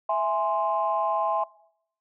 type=chord; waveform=sine; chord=E augmented; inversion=none; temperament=equal; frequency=659.3 / 830.6 / 1046.5 Hz; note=E5 / G#5 / B#5; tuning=0 / 0 / 0 cents; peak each=-26 dBFS; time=0.09-1.44 s; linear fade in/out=5 ms; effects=noise-tail reverb RT60 0.7 s tail -22 dB re dry + tanh soft clip ceiling -13 dBFS